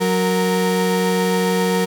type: tone pair together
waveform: 35% pulse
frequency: 184.2 / 464.2 Hz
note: F#3 / A#4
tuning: -7 / -7 cents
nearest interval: octave + major third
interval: 1600 cents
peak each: -17 dBFS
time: 0-1.86 s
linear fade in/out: 20 ms
effects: none